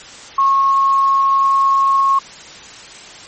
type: tone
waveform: sine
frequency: 1091 Hz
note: C#6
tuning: 28 cents flat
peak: -10 dBFS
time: 0.38-2.19 s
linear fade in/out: 5 ms
effects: white hiss -36 dBFS RMS until 3.27 s + MP3 32 kbps